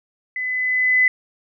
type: tone with level ramp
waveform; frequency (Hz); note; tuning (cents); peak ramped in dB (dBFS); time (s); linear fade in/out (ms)
sine; 2012; B6; +32; -23 to -11; 0.36-1.08; 2
effects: none